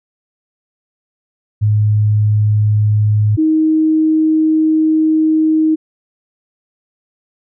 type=tone pair in turn; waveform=sine; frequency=105.8 / 314.4 Hz; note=G#2 / D#4; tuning=+33 / +18 cents; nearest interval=octave + perfect fifth; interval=1885 cents; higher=second; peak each=-9 dBFS; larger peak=neither; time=1.61-3.37 / 3.37-5.76 s; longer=second; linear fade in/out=20 ms; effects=none